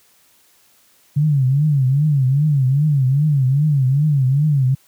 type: tone with vibrato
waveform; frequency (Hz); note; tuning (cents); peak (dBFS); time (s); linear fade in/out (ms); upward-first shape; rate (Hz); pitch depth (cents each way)
sine; 140.5; C#3; +24; -12; 1.16-4.75; 10; triangle; 2.5; 190
effects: white hiss -55 dBFS RMS until 4.87 s + high-pass 60 Hz 12 dB/octave